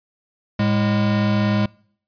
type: tone pair together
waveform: square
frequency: 108.33 / 205 Hz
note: A2 / G#3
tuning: -26 / -22 cents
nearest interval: major seventh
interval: 1104 cents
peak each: -21 / -19 dBFS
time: 0.59-1.66 s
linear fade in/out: 5 ms
effects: noise-tail reverb RT60 0.6 s tail -26 dB re dry + resampled to 11025 Hz